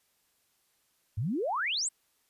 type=exponential sweep; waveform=sine; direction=up; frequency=92.4 to 8600 Hz; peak=-28 dBFS; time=1.17-1.89 s; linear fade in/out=10 ms; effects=white hiss -72 dBFS RMS until 2.29 s + resampled to 32000 Hz